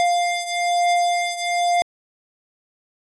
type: beating tone pair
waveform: square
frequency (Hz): 700 / 701.1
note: F5 / F5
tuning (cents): +4 / +7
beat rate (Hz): 1.1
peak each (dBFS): -20 / -24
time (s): 0-1.82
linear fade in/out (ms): 0
effects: resampled to 22050 Hz